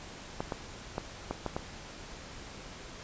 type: clicks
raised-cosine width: 1 ms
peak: -18 dBFS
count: 6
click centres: 0.405 / 0.522 / 0.981 / 1.31 / 1.463 / 1.565 s
effects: pink hiss -46 dBFS RMS until 3.03 s + resampled to 16000 Hz